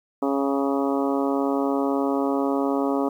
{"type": "harmonic tone with a mistuned harmonic", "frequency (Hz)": 138.4, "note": "C#3", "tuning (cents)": -2, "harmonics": [2, 3, 4, 5, 6, 7, 8, 9], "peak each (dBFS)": [-23, -27, -29, -31, -33, -34, -35, -36], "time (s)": [0.22, 3.09], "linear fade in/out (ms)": 5, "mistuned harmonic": 8, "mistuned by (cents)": 25, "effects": ["9-bit"]}